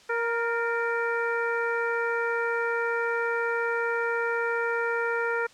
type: harmonic tone with a mistuned harmonic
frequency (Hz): 467.3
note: A#4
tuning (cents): +4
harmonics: 1 / 2 / 3 / 4 / 5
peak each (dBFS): -28 / -33 / -29 / -34 / -39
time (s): 0.09-5.47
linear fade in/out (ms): 10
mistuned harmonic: 4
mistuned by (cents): -37
effects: white hiss -54 dBFS RMS until 5.53 s + low-pass 6000 Hz 12 dB/octave